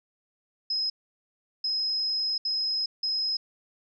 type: tone bursts at uneven times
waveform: sine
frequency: 5110 Hz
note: D#8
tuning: 45 cents sharp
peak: -25 dBFS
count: 4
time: 0.7-0.9 / 1.64-2.38 / 2.45-2.86 / 3.03-3.37 s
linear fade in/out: 5 ms
effects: none